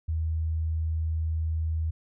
sine tone, 80 Hz, D#2, 49 cents sharp, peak -25 dBFS, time 0.08-1.91 s, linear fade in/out 10 ms, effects none

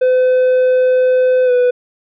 triangle tone with pitch glide, 509 to 494.8 Hz, C5 to B4, -48 to +3 cents, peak -7 dBFS, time 0.01-1.71 s, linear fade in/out 10 ms, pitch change -49 cents, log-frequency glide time 1.45-1.51 s, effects resampled to 8000 Hz

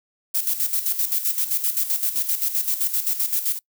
violet noise with tremolo, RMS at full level -21 dBFS, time 0.34-3.59 s, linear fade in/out 10 ms, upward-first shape square, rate 7.7 Hz, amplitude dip 65%, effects noise-tail reverb RT60 0.1 s tail -23 dB re dry

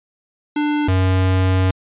square tone pair in turn, 296.7 / 93.45 Hz, D4 / F#2, +18 / +18 cents, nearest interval octave + minor sixth, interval 2000 cents, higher first, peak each -17 / -14 dBFS, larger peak second, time 0.56-0.88 / 0.88-1.71 s, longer second, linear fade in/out 5 ms, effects resampled to 8000 Hz

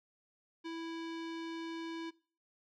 square tone with low-pass filter, 329.6 Hz, E4, in tune, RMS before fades -42 dBFS, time 0.64-2.11 s, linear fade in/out 20 ms, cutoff 3900 Hz, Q 1.5, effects noise-tail reverb RT60 0.4 s tail -21 dB re dry

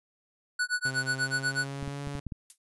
square tone with tremolo, 1476 Hz, F#6, 5 cents flat, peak -25 dBFS, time 0.59-1.67 s, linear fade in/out 5 ms, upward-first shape sine, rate 8.2 Hz, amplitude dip 100%
sawtooth tone with pitch glide, 131.9 to 142.19 Hz, C3 to C#3, +14 to +44 cents, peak -31 dBFS, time 0.85-2.2 s, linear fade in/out 5 ms, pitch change +130 cents, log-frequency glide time 1.09-2.03 s
clicks, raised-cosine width 5 ms, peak -24 dBFS, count 6, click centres 1.828 / 1.878 / 2.073 / 2.153 / 2.267 / 2.322 s
violet noise with exponential decay, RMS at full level -38 dBFS, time 2.5-2.58 s, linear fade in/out 1 ms, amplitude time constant 17 ms
effects resampled to 24000 Hz

